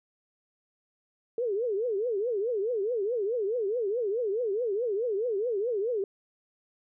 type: tone with vibrato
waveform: sine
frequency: 440 Hz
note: A4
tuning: in tune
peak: -26 dBFS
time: 1.38-6.04 s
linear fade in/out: 2 ms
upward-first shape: triangle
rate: 4.7 Hz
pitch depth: 270 cents each way
effects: none